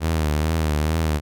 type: tone with vibrato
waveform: sawtooth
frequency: 77.78 Hz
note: D#2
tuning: in tune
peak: -15 dBFS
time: 0-1.21 s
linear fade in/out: 50 ms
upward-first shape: triangle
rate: 2.3 Hz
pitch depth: 93 cents each way
effects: none